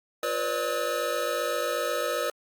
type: tone cluster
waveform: square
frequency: 352.4 / 490.4 / 545 / 593 / 1279 Hz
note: F4 / B4 / C#5 / D5 / D#6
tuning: +16 / -12 / -29 / +17 / +47 cents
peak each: -40 / -32 / -35 / -32 / -33 dBFS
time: 0.23-2.3 s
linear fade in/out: 2 ms
effects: Opus 48 kbps